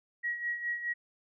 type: tone with tremolo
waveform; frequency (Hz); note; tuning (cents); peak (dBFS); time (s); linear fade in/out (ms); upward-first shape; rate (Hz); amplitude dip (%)
sine; 1907; A#6; +39; -29; 0.23-0.94; 20; sine; 4.8; 65
effects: none